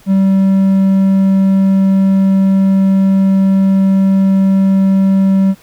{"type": "tone", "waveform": "triangle", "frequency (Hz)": 193, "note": "G3", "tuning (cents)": -27, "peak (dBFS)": -5, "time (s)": [0.06, 5.55], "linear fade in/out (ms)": 50, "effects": ["pink hiss -45 dBFS RMS until 5.62 s"]}